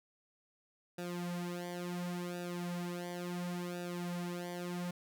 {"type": "tone with flanger", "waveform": "sawtooth", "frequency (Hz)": 176.1, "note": "F3", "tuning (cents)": 15, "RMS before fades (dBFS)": -40, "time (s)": [0.98, 4.91], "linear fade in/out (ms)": 5, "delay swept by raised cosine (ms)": [0.93, 4.93], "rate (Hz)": 0.71, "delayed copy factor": -0.85, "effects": []}